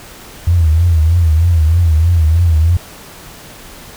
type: tone with vibrato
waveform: sine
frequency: 82.41 Hz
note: E2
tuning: in tune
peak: -7 dBFS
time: 0.47-2.77 s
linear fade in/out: 5 ms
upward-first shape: triangle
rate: 3.2 Hz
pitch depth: 130 cents each way
effects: pink hiss -35 dBFS RMS until 3.96 s